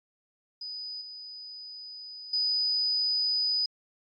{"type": "tone with level steps", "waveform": "sine", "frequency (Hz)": 4978, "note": "D#8", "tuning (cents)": 0, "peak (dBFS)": [-35, -40, -24], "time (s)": [0.61, 3.66], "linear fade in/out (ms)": 5, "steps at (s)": [1.01, 2.33], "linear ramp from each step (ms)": 5, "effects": ["MP3 48 kbps"]}